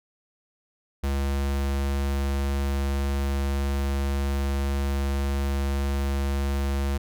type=tone; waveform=square; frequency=69.3 Hz; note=C#2; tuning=in tune; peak=-24 dBFS; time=1.03-6.98 s; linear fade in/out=10 ms; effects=none